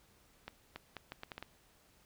accelerating click train, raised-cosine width 0.3 ms, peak -27 dBFS, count 8, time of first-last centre 0.48-1.426 s, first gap 280 ms, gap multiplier 0.74, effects pink hiss -67 dBFS RMS until 2.05 s

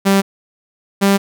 sawtooth tone pair in turn, 196 / 197.82 Hz, G3 / G3, 0 / +16 cents, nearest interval unison, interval 16 cents, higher second, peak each -6 / -6 dBFS, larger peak neither, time 0.05-0.22 / 1.01-1.18 s, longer neither, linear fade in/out 20 ms, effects none

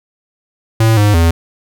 square tone with pitch steps, 112.1 / 103.8 / 83.3 Hz, A2 / G#2 / E2, +33 / 0 / +19 cents, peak -8 dBFS, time 0.8-1.31 s, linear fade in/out 5 ms, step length 170 ms, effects none

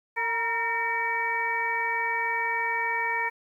harmonic tone with a mistuned harmonic, 456.6 Hz, A#4, 36 cents flat, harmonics 1 / 2 / 3 / 4 / 5, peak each -38 / -29 / -41 / -29 / -30 dBFS, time 0.16-3.3 s, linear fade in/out 20 ms, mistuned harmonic 2, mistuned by +53 cents, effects 10-bit

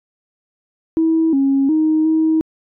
sine tone with pitch steps, 323.7 / 273.4 / 312.8 / 317.8 Hz, E4 / C#4 / D#4 / D#4, -31 / -24 / +9 / +37 cents, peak -11 dBFS, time 0.97-2.41 s, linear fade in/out 0 ms, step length 360 ms, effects tanh soft clip ceiling -7 dBFS

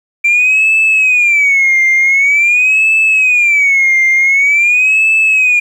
sine tone with vibrato, 2349 Hz, D7, in tune, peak -5 dBFS, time 0.24-5.6 s, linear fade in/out 10 ms, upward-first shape sine, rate 0.46 Hz, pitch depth 190 cents each way, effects tanh soft clip ceiling -4 dBFS + 7-bit

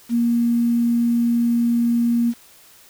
sine tone with quantisation, 235.5 Hz, A#3, 18 cents sharp, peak -15 dBFS, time 0.09-2.34 s, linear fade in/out 50 ms, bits 7, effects white hiss -49 dBFS RMS until 2.89 s

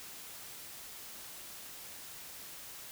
silence, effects white hiss -48 dBFS RMS until 2.91 s

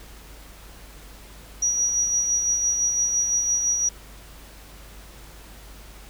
sine tone with tremolo, 5790 Hz, F#8, 38 cents flat, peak -18 dBFS, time 1.62-3.89 s, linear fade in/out 5 ms, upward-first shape sine, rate 5.9 Hz, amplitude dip 40%, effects added 50 Hz sine -44 dBFS peak until 6.09 s + pink hiss -47 dBFS RMS until 6.09 s

